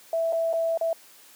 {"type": "tone with dropouts", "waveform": "sine", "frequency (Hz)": 659.3, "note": "E5", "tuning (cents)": 0, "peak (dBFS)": -22, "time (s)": [0.13, 0.93], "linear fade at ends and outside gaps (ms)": 2, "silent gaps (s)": [[0.325, 0.33], [0.53, 0.536], [0.775, 0.811]], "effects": ["white hiss -52 dBFS RMS until 1.35 s", "high-pass 200 Hz 12 dB/octave"]}